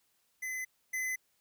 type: tone pair in turn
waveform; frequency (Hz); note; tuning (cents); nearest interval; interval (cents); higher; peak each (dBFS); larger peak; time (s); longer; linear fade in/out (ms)
square; 2029 / 2029; B6 / B6; +46 / +46; unison; 0; neither; -36 / -33; second; 0.42-0.65 / 0.93-1.16; neither; 10
effects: white hiss -74 dBFS RMS until 1.4 s